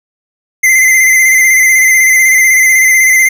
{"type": "tone with vibrato", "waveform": "square", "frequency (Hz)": 2062, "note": "C7", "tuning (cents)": -26, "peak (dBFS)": -5, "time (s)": [0.63, 3.29], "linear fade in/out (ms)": 10, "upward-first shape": "square", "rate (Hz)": 16, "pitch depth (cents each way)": 30, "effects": []}